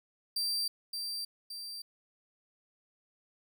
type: tone with echo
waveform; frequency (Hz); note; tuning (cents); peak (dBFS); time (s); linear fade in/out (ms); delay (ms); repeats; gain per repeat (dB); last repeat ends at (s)
40% pulse; 4699; D8; 0; -29; 0.36-0.68; 5; 570; 2; -5; 1.82
effects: none